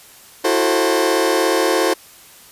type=chord; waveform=sawtooth; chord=F# half-diminished seventh; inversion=third; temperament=just; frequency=333 / 370 / 444 / 532.8 Hz; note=E4 / F#4 / A4 / C5; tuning=+18 / 0 / +16 / +31 cents; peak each=-16 dBFS; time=0.44-1.94 s; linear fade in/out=10 ms; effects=white hiss -44 dBFS RMS until 2.51 s + resampled to 32000 Hz